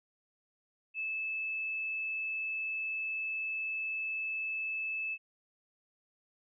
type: tone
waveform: sine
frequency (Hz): 2616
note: E7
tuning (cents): -14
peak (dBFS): -33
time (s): 0.94-5.18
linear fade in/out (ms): 50
effects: none

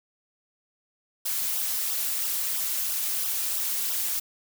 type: noise with flanger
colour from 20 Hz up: blue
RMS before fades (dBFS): -28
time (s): 1.25-4.2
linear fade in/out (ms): 10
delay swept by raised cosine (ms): 0.44 to 6.44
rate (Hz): 3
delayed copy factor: -1
effects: none

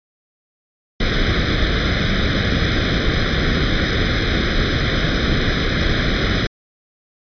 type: noise with comb filter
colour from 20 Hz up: pink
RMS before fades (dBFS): -17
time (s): 1-6.47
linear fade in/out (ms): 5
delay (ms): 0.55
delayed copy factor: +0.9
effects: resampled to 11025 Hz

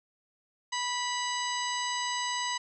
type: harmonic tone with a mistuned harmonic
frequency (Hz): 982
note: B5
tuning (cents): -10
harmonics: 1 / 2 / 3 / 4 / 5 / 6 / 8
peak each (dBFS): -33 / -36 / -38 / -39 / -40 / -41 / -42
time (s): 0.72-2.58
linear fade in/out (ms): 10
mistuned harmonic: 6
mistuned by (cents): +110
effects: none

